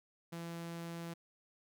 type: tone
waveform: sawtooth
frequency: 168.5 Hz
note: E3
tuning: 38 cents sharp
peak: -38 dBFS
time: 0.32-1.14 s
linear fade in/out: 10 ms
effects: none